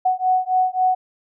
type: beating tone pair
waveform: sine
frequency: 740 / 743.7 Hz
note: F#5 / F#5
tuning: 0 / +9 cents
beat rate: 3.7 Hz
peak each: -19 dBFS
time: 0.05-0.95 s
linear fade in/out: 10 ms
effects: none